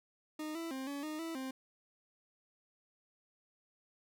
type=tone with pitch steps; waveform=40% pulse; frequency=307.7 / 331.3 / 264.3 / 283 / 307.7 / 328.5 / 262.9 Hz; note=D#4 / E4 / C4 / C#4 / D#4 / E4 / C4; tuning=-19 / +9 / +18 / +36 / -19 / -6 / +8 cents; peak=-38 dBFS; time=0.39-1.51 s; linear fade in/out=5 ms; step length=160 ms; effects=none